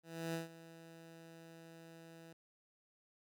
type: tone with ADSR envelope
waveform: 15% pulse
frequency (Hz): 164.8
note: E3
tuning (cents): 0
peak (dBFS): -31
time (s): 0.03-2.33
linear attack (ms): 310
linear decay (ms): 140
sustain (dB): -17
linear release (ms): 4
effects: none